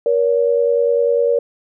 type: tone pair together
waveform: sine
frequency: 475.7 / 565.7 Hz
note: A#4 / C#5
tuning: +35 / +35 cents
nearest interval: minor third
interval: 300 cents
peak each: -14 / -17 dBFS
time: 0.06-1.39 s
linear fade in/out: 2 ms
effects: none